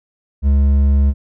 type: tone with hard clipping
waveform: triangle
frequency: 70 Hz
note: C#2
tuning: 18 cents sharp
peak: -11 dBFS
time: 0.42-1.14 s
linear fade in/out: 50 ms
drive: 9 dB
effects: none